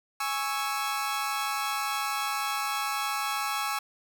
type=chord; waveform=sawtooth; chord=C# minor; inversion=second; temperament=equal; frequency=830.6 / 1108.7 / 1318.5 Hz; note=G#5 / C#6 / E6; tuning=0 / 0 / 0 cents; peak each=-29 dBFS; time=0.2-3.79 s; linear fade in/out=5 ms; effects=none